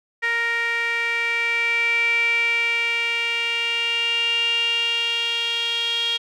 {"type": "tone with band-pass filter sweep", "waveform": "sawtooth", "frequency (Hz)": 466.2, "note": "A#4", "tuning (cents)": 0, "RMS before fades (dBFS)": -22, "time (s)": [0.22, 6.18], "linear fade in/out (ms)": 20, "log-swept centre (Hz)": [2000, 3200], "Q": 9.6, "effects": []}